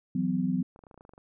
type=chord; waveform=sine; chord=E suspended second; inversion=none; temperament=equal with one note detuned; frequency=164.81 / 185 / 253.3 Hz; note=E3 / F#3 / B3; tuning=0 / 0 / +44 cents; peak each=-32 / -28 / -29 dBFS; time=0.15-0.63 s; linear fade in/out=5 ms
type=clicks; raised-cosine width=1 ms; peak=-37 dBFS; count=12; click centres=0.761 / 0.791 / 0.838 / 0.868 / 0.912 / 0.943 / 0.977 / 1.009 / 1.051 / 1.093 / 1.136 / 1.179 s
effects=none